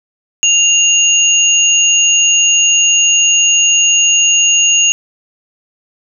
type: tone pair together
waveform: sine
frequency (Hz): 2794 / 6666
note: F7 / G#8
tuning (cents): 0 / +5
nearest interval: octave + minor third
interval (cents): 1505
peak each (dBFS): -10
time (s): 0.43-4.92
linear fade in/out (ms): 0
effects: none